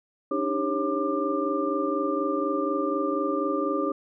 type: tone cluster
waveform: sine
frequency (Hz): 286.5 / 310.6 / 397.1 / 546 / 1192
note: D4 / D#4 / G4 / C#5 / D6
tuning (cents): -43 / -3 / +22 / -26 / +25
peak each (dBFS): -30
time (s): 0.31-3.92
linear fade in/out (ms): 5
effects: none